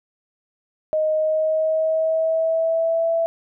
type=tone with pitch glide; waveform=sine; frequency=622.3 to 663.1 Hz; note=D#5 to E5; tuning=0 to +10 cents; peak=-17 dBFS; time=0.93-3.26 s; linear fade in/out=0 ms; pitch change=+110 cents; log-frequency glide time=1.14-3.11 s; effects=none